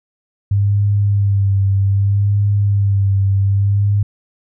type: tone with vibrato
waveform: sine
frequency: 99.9 Hz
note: G2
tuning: 33 cents sharp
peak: -11 dBFS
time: 0.51-4.03 s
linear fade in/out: 5 ms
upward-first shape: sine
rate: 0.64 Hz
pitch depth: 35 cents each way
effects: none